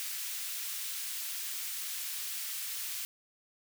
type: high-pass noise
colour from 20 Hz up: white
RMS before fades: -38 dBFS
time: 0-3.05 s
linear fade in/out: 0 ms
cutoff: 1900 Hz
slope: 12 dB/octave
effects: none